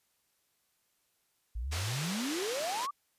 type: exponential sweep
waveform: sine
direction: up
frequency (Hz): 51.5 to 1206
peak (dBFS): -33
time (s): 1.55-2.91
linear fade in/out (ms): 10
type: band-pass noise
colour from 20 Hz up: white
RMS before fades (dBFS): -39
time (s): 1.71-2.87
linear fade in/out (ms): 20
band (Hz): 280 to 5900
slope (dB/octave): 12
effects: white hiss -75 dBFS RMS until 3.18 s + resampled to 32000 Hz